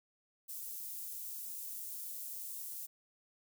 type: high-pass noise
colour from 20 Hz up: white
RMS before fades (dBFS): -44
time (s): 0.48-2.87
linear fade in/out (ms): 20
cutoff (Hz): 9900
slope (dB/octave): 12
effects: none